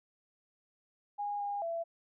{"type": "tone with pitch steps", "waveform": "sine", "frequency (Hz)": [820, 812, 670], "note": ["G#5", "G#5", "E5"], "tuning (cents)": [-22, -39, 28], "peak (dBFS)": -33, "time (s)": [1.18, 1.84], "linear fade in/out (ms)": 20, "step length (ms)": 220, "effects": []}